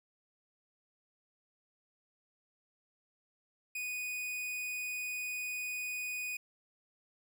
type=tone; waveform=45% pulse; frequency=2480 Hz; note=D#7; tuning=6 cents flat; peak=-36 dBFS; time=3.75-6.37 s; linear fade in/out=5 ms; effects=none